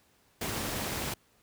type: noise with amplitude modulation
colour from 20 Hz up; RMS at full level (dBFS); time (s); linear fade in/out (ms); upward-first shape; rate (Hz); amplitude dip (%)
pink; -31; 0.41-1.14; 5; sine; 252; 60
effects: pink hiss -66 dBFS RMS until 1.42 s + high-pass 60 Hz 12 dB/octave